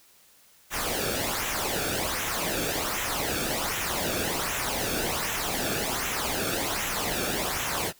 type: noise with flanger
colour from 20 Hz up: pink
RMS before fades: -29 dBFS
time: 0.7-7.93 s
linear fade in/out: 50 ms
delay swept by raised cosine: 0.21 to 1.02 ms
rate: 1.3 Hz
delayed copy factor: -0.65
effects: white hiss -58 dBFS RMS until 7.99 s